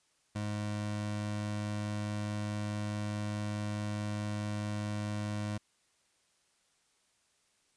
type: tone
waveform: 25% pulse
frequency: 104.7 Hz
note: G#2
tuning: 15 cents sharp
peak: -30 dBFS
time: 0.35-5.58 s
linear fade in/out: 10 ms
effects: white hiss -72 dBFS RMS until 7.76 s + resampled to 22050 Hz